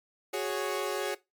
sawtooth chord, F# suspended second, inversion none, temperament equal, 370 / 415.3 / 554.4 Hz, F#4 / G#4 / C#5, 0 / 0 / 0 cents, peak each -30 / -30 / -31 dBFS, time 0.33-1.15 s, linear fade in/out 10 ms, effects noise-tail reverb RT60 0.2 s tail -19 dB re dry + MP3 96 kbps

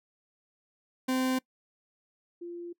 40% pulse / sine tone pair in turn, 258.5 / 345.8 Hz, C4 / F4, -21 / -17 cents, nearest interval perfect fourth, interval 504 cents, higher second, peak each -25 / -37 dBFS, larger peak first, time 1.08-1.39 / 2.41-2.73 s, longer second, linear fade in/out 10 ms, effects noise-tail reverb RT60 0.1 s tail -23 dB re dry

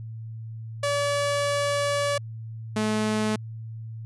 sawtooth tone pair in turn, 573 / 215.3 Hz, D5 / A3, -43 / -37 cents, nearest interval octave + perfect fourth, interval 1694 cents, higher first, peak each -19 dBFS, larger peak neither, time 0.83-2.18 / 2.76-3.36 s, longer first, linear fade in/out 5 ms, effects added 112 Hz sine -34 dBFS peak until 4.05 s + resampled to 24000 Hz

